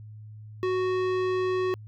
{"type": "tone with tanh clipping", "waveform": "sine", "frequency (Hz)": 370, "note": "F#4", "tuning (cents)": 0, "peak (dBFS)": -26, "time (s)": [0.63, 1.74], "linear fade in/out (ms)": 0, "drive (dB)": 17, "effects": ["added 107 Hz sine -41 dBFS peak until 1.87 s"]}